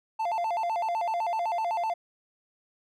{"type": "tone with vibrato", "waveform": "triangle", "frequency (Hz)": 784, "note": "G5", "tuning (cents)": 0, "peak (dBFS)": -24, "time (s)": [0.19, 1.94], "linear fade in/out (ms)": 10, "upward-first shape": "square", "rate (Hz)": 7.9, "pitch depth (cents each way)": 210, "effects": []}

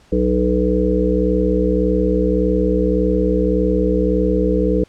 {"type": "harmonic tone", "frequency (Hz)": 61.74, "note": "B1", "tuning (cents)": 0, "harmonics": [1, 3, 5, 7, 8], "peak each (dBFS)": [-20, -20, -20, -20, -20], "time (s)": [0.12, 4.84], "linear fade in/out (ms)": 5, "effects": ["pink hiss -52 dBFS RMS until 4.88 s", "low-pass 7000 Hz 12 dB/octave"]}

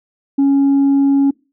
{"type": "tone", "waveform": "sine", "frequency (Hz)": 277.2, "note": "C#4", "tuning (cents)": 0, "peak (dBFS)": -7, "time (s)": [0.38, 1.31], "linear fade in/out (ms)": 10, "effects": ["noise-tail reverb RT60 0.3 s tail -24 dB re dry", "tanh soft clip ceiling -8 dBFS"]}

